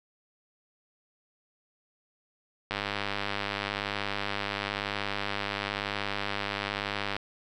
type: click train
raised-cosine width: 0.3 ms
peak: -14 dBFS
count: 451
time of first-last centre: 2.71-7.165 s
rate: 101 Hz
effects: none